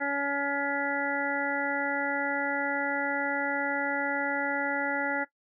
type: harmonic tone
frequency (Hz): 282.1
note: C#4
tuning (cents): +30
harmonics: 1 / 2 / 3 / 5 / 6 / 7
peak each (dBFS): -34 / -34 / -34 / -34 / -34 / -34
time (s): 0-5.25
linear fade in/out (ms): 20
effects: noise-tail reverb RT60 0.1 s tail -17 dB re dry